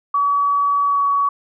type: tone with pitch glide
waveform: sine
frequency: 1138 to 1128.8 Hz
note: C#6 to C#6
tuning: +45 to +31 cents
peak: -14 dBFS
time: 0.14-1.29 s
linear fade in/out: 5 ms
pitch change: -14 cents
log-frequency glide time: 0.85-1 s
effects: none